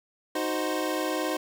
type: chord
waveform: 25% pulse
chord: C diminished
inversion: first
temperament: equal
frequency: 311.1 / 370 / 523.3 Hz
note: Eb4 / Gb4 / C5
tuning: 0 / 0 / 0 cents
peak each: -26 / -29 / -28 dBFS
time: 0.35-1.37 s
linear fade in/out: 5 ms
effects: none